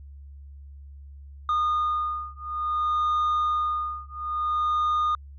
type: beating tone pair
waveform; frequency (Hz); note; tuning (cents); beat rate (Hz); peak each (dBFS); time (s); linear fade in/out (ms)
sine; 1224 / 1224.58; D#6 / D#6; -29 / -28; 0.58; -24; 1.49-5.15; 2
effects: tanh soft clip ceiling -20 dBFS + added 70 Hz sine -41 dBFS peak until 5.38 s